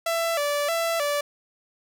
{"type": "tone with vibrato", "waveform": "sawtooth", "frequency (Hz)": 622.3, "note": "D#5", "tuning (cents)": 0, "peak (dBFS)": -19, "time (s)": [0.06, 1.21], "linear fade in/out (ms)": 5, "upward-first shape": "square", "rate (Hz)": 1.6, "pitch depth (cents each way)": 120, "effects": []}